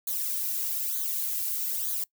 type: noise with flanger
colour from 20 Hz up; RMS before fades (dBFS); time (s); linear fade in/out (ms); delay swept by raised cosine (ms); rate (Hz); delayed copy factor
violet; -30; 0.07-2.04; 5; 0.37 to 2.37; 1.1; -0.8
effects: noise-tail reverb RT60 0.1 s tail -23 dB re dry